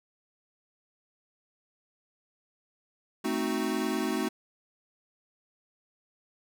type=chord; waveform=square; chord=A diminished seventh; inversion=none; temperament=equal; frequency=220 / 261.6 / 311.1 / 370 Hz; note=A3 / C4 / Eb4 / Gb4; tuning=0 / 0 / 0 / 0 cents; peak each=-34 dBFS; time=3.24-4.29 s; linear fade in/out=10 ms; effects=none